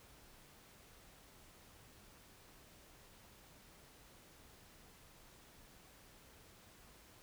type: silence
effects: pink hiss -62 dBFS RMS until 7.22 s